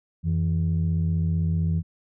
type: tone pair together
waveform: sine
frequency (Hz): 88.2 / 163.83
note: F2 / E3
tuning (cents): +18 / -10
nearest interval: major seventh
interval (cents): 1072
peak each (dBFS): -22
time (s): 0.23-1.83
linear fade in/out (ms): 50
effects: tanh soft clip ceiling -16 dBFS